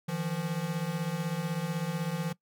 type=beating tone pair; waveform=square; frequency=155.56 / 171.56 Hz; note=D#3 / F3; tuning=0 / -31 cents; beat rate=16 Hz; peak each=-35 / -33 dBFS; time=0.08-2.33 s; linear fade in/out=10 ms; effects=noise-tail reverb RT60 0.1 s tail -20 dB re dry